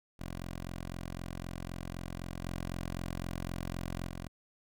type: tone with level steps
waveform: 10% pulse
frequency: 43.91 Hz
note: F1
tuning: 10 cents sharp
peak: -31 / -28 / -32 dBFS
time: 0.19-4.28 s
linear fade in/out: 10 ms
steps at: 2.43 / 4.08 s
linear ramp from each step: 2 ms
effects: none